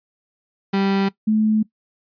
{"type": "tone pair in turn", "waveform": ["35% pulse", "sine"], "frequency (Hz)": [195.8, 216.2], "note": ["G3", "A3"], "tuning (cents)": [-2, -30], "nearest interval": "major second", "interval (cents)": 172, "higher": "second", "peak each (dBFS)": [-15, -14], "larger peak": "second", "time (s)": [[0.73, 1.09], [1.27, 1.63]], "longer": "neither", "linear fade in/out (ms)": 10, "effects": ["noise-tail reverb RT60 0.1 s tail -19 dB re dry", "resampled to 11025 Hz"]}